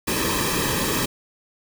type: noise with comb filter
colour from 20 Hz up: pink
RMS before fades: -23 dBFS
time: 0.07-1.06 s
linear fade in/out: 10 ms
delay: 1.4 ms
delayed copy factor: -0.75
effects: none